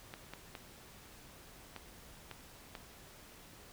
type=clicks; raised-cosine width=0.3 ms; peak=-28 dBFS; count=6; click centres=0.139 / 0.336 / 0.552 / 1.763 / 2.313 / 2.752 s; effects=pink hiss -56 dBFS RMS until 3.72 s